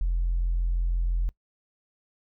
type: tone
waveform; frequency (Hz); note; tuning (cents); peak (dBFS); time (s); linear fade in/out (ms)
sine; 43; F1; -26; -21; 0.01-1.29; 0
effects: noise-tail reverb RT60 0.1 s tail -22 dB re dry + tanh soft clip ceiling -19 dBFS